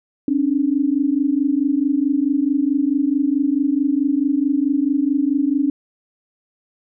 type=tone pair together; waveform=sine; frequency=270.5 / 295.1 Hz; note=C#4 / D4; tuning=-42 / +8 cents; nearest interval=major second; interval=150 cents; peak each=-18 dBFS; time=0.28-5.7 s; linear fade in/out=2 ms; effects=none